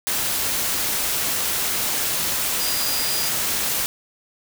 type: tone in noise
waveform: sine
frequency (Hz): 4873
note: D#8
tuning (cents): -37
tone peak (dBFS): -27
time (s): 2.6-3.29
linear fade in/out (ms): 0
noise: white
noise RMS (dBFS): -23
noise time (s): 0.07-3.86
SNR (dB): -7
effects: none